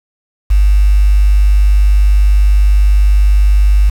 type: tone with quantisation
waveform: sine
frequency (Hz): 50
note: G1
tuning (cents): +35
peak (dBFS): -5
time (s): 0.5-3.9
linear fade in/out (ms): 10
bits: 5
effects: none